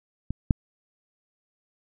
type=clicks; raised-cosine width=5 ms; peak=-16 / -6 dBFS; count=2; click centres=0.306 / 0.508 s; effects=none